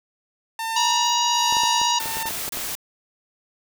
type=tone with tremolo; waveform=sawtooth; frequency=901 Hz; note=A5; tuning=41 cents sharp; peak=-20 dBFS; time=0.59-2.29 s; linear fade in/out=2 ms; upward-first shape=sine; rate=1.2 Hz; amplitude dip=55%
type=harmonic tone; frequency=957 Hz; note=A#5; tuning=45 cents sharp; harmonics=1 / 3 / 4 / 5 / 6 / 7; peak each=-21 / -26 / -27 / -28 / -29 / -29 dBFS; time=0.76-1.99 s; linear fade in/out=5 ms
type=clicks; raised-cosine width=1 ms; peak=-20 dBFS; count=10; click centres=1.525 / 1.568 / 1.635 / 1.815 / 2.058 / 2.17 / 2.256 / 2.308 / 2.48 / 2.572 s
type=noise bursts; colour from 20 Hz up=white; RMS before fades=-29 dBFS; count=3; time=2-2.752 s; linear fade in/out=0 ms; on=230 ms; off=31 ms
effects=none